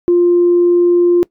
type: tone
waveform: sine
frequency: 349.9 Hz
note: F4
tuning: 3 cents sharp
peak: -6 dBFS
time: 0.08-1.23 s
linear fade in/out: 0 ms
effects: noise-tail reverb RT60 0.1 s tail -22 dB re dry + tanh soft clip ceiling -3 dBFS